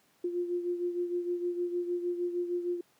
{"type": "beating tone pair", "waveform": "sine", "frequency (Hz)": [350.8, 357.3], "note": ["F4", "F4"], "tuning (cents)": [8, 40], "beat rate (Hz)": 6.5, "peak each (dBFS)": [-30, -37], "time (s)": [0.24, 2.81], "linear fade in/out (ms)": 5, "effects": ["pink hiss -67 dBFS RMS until 2.99 s", "high-pass 200 Hz 12 dB/octave"]}